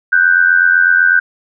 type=tone pair together; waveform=sine; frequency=1480 / 1568 Hz; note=F#6 / G6; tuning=0 / 0 cents; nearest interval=minor second; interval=100 cents; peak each=-10 dBFS; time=0.12-1.2 s; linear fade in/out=10 ms; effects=none